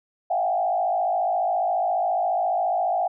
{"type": "tone with frequency modulation", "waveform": "sine", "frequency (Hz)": 728, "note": "F#5", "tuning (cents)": -28, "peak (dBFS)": -20, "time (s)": [0.3, 3.08], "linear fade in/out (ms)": 10, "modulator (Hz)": 54.5, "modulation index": 1.3, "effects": []}